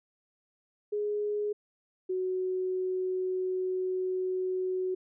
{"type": "tone pair in turn", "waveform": "sine", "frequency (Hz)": [416.3, 370.9], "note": ["G#4", "F#4"], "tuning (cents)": [4, 4], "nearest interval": "major second", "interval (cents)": 200, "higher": "first", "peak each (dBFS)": -28, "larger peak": "neither", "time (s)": [[0.92, 1.53], [2.09, 4.95]], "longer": "second", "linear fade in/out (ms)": 10, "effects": []}